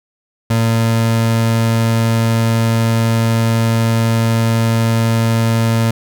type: tone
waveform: 30% pulse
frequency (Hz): 114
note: A#2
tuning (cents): -38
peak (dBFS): -9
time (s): 0.5-5.91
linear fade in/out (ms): 5
effects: none

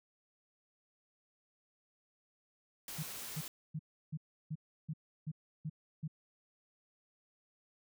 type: noise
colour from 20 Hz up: white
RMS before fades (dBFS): -45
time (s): 2.88-3.48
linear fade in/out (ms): 2
type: tone bursts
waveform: sine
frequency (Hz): 155.3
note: D#3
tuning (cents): -3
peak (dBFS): -36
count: 9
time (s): 2.98-6.079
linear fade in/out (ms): 10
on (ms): 51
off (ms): 330
effects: none

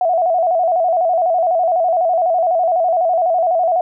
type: tone with vibrato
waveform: sine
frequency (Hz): 693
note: F5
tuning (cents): -14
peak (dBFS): -12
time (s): 0.01-3.81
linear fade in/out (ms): 2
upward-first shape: square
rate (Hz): 12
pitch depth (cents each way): 90
effects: none

